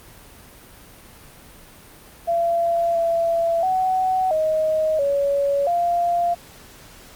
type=tone with pitch steps; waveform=sine; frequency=680 / 671 / 749 / 627 / 562 / 694 Hz; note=F5 / E5 / F#5 / D#5 / C#5 / F5; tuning=-46 / +31 / +21 / +13 / +24 / -11 cents; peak=-17 dBFS; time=2.27-6.35 s; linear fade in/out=20 ms; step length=680 ms; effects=pink hiss -45 dBFS RMS until 7.15 s + Opus 32 kbps